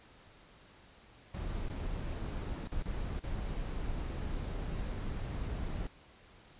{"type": "noise with dropouts", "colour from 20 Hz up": "brown", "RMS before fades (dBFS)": -37, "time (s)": [1.34, 5.87], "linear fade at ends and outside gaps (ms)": 2, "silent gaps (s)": [[1.685, 1.699], [2.674, 2.718], [2.825, 2.857], [3.194, 3.238]], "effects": ["pink hiss -59 dBFS RMS until 6.59 s", "resampled to 8000 Hz"]}